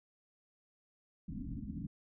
white low-pass noise, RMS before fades -42 dBFS, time 1.28-1.87 s, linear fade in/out 5 ms, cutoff 290 Hz, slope 96 dB/octave, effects none

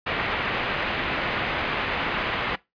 white low-pass noise, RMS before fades -27 dBFS, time 0.06-2.56 s, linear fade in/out 10 ms, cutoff 2700 Hz, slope 24 dB/octave, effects noise-tail reverb RT60 0.2 s tail -20 dB re dry + resampled to 11025 Hz

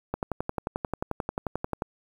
click train, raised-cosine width 1 ms, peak -14 dBFS, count 20, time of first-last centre 0.14-1.821 s, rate 11.3 Hz, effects 8-bit

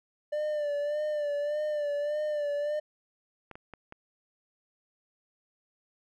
triangle tone with vibrato, 592 Hz, D5, 14 cents sharp, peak -26 dBFS, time 0.32-2.8 s, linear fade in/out 10 ms, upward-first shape sine, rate 1.7 Hz, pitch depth 45 cents each way
clicks, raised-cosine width 0.5 ms, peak -29 dBFS, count 4, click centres 3.513 / 3.555 / 3.737 / 3.924 s
effects none

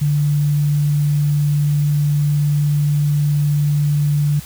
sine tone, 146.83 Hz, D3, in tune, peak -13 dBFS, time 0.01-4.4 s, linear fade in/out 10 ms, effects added 67 Hz sine -39 dBFS peak until 4.45 s + white hiss -38 dBFS RMS until 4.45 s

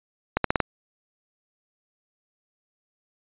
accelerating click train, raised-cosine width 0.5 ms, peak -5 dBFS, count 5, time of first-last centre 0.37-0.603 s, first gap 73 ms, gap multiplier 0.85, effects resampled to 8000 Hz

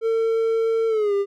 triangle tone with pitch glide, 451.7 to 400.1 Hz, A4 to G4, +45 to +35 cents, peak -16 dBFS, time 0.01-1.26 s, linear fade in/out 50 ms, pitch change -210 cents, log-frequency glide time 0.88-1.14 s, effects none

